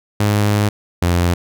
sawtooth tone pair in turn, 103.83 / 87.31 Hz, G#2 / F2, 0 / 0 cents, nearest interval minor third, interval 300 cents, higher first, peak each -9 dBFS, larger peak neither, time 0.2-0.69 / 1.02-1.34 s, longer first, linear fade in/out 5 ms, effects none

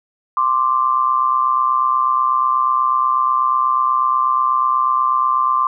sine tone pair together, 1046.5 / 1174.7 Hz, C6 / D6, 0 / 0 cents, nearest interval major second, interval 200 cents, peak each -16 dBFS, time 0.37-5.67 s, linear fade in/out 2 ms, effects none

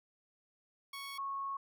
15% pulse / sine tone pair in turn, 1108.7 / 1099.1 Hz, C#6 / C#6, 0 / -15 cents, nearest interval unison, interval 15 cents, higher first, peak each -36 / -36 dBFS, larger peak neither, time 0.93-1.18 / 1.18-1.57 s, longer second, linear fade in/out 5 ms, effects none

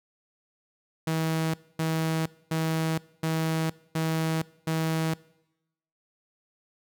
sawtooth tone bursts, 160.7 Hz, E3, 44 cents flat, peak -21 dBFS, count 6, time 1.07-5.14 s, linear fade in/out 5 ms, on 470 ms, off 250 ms, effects noise-tail reverb RT60 0.9 s tail -22 dB re dry

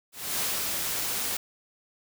white noise with ADSR envelope, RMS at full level -28 dBFS, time 0.12-1.37 s, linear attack 280 ms, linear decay 190 ms, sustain -2 dB, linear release 4 ms, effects none

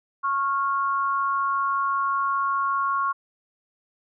sine tone pair together, 1098.7 / 1396.9 Hz, C#6 / F6, -16 / 0 cents, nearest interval major third, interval 416 cents, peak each -22 / -28 dBFS, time 0.23-3.13 s, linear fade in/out 20 ms, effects none

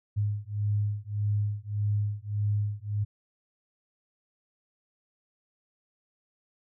sine beating tone pair, 102.9 / 104.6 Hz, G#2 / G#2, -16 / +13 cents, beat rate 1.7 Hz, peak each -29 dBFS, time 0.16-3.05 s, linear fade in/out 20 ms, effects none

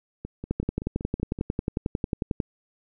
two click trains, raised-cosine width 3 ms, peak -12 / -21 dBFS, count 22 / 7, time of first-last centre 0.51-2.402 / 0.25-1.389 s, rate 11.1 / 5.27 Hz, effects none

